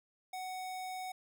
square tone, 744 Hz, F#5, 9 cents sharp, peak -40 dBFS, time 0.33-1.12 s, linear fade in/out 5 ms, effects none

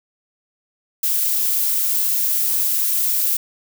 violet noise, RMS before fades -19 dBFS, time 1.03-3.37 s, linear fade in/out 5 ms, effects none

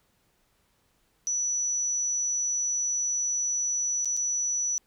sine tone with dropouts, 5920 Hz, F#8, in tune, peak -25 dBFS, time 1.27-4.78 s, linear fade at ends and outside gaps 0 ms, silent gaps 4.047-4.056 / 4.167-4.173 s, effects pink hiss -69 dBFS RMS until 4.86 s

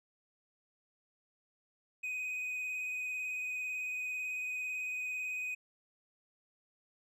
triangle tone with vibrato, 2502 Hz, D#7, 9 cents sharp, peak -34 dBFS, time 2.03-5.55 s, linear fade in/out 10 ms, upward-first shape square, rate 18 Hz, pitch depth 13 cents each way, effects none

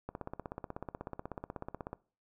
click train, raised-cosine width 1 ms, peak -25 dBFS, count 31, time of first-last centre 0.09-1.93 s, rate 16.3 Hz, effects noise-tail reverb RT60 0.4 s tail -22 dB re dry

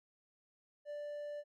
triangle tone, 587.3 Hz, D5, in tune, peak -39 dBFS, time 0.85-1.44 s, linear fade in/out 50 ms, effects none

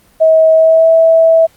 sine tone with pitch glide, 640 to 653.1 Hz, D#5 to E5, +49 to -16 cents, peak -4 dBFS, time 0.2-1.47 s, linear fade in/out 20 ms, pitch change +35 cents, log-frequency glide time 0.53-0.89 s, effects pink hiss -49 dBFS RMS until 1.56 s + Opus 24 kbps

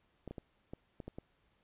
clicks, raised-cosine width 2 ms, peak -30 dBFS, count 7, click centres 0.277 / 0.31 / 0.382 / 0.735 / 1.002 / 1.08 / 1.185 s, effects pink hiss -74 dBFS RMS until 1.63 s + resampled to 8000 Hz

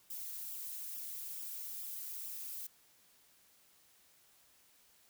violet noise with flanger, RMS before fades -44 dBFS, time 0.1-2.67 s, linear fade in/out 5 ms, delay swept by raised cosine 0.46 to 4.26 ms, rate 2.3 Hz, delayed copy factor -0.95, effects white hiss -67 dBFS RMS until 5.09 s

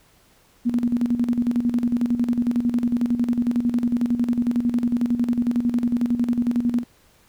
sine tone with tremolo, 240 Hz, B3, 49 cents flat, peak -16 dBFS, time 0.65-6.84 s, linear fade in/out 20 ms, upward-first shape square, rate 11 Hz, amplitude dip 65%, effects pink hiss -57 dBFS RMS until 7.28 s

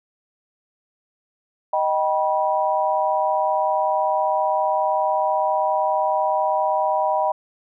sine chord, Eb augmented, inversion none, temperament just, 622.3 / 777.8 / 972.3 Hz, Eb5 / G5 / B5, 0 / -14 / -27 cents, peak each -22 dBFS, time 1.73-7.32 s, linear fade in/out 5 ms, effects none

